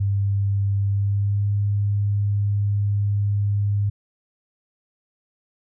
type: tone with pitch glide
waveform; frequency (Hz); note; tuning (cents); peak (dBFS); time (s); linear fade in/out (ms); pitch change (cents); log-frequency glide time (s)
sine; 99.6 to 101.81; G2 to G#2; +28 to -34; -18; 0-3.9; 10; +38; 0.89-1.49
effects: none